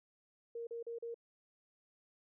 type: tone bursts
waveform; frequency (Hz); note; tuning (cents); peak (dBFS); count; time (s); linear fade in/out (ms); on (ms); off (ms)
sine; 466.2; A#4; 0; -40; 4; 0.55-1.144; 5; 120; 38
effects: none